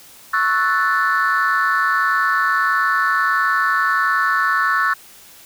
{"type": "chord", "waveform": "sine", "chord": "F# minor seventh", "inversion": "second", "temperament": "equal", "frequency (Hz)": [1108.7, 1318.5, 1480, 1760], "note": ["C#6", "E6", "F#6", "A6"], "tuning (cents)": [0, 0, 0, 0], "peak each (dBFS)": -19, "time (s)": [0.33, 4.94], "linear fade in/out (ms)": 10, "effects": ["tanh soft clip ceiling -9 dBFS", "white hiss -44 dBFS RMS until 5.45 s"]}